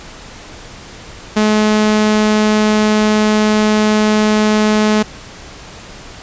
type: tone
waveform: sawtooth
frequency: 213.5 Hz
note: G#3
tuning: 48 cents sharp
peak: -6 dBFS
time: 1.36-5.03 s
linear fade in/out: 10 ms
effects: pink hiss -34 dBFS RMS until 6.22 s + resampled to 16000 Hz